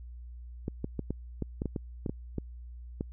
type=clicks; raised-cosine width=3 ms; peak=-19 dBFS; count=12; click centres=0.681 / 0.844 / 0.993 / 1.106 / 1.423 / 1.619 / 1.657 / 1.762 / 2.062 / 2.095 / 2.383 / 3.009 s; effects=added 60 Hz sine -42 dBFS peak until 3.12 s